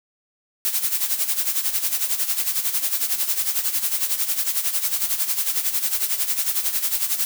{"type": "noise with tremolo", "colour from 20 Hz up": "blue", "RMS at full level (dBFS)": -20, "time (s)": [0.65, 7.25], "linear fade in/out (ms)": 0, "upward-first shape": "sine", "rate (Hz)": 11, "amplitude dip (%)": 70, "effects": []}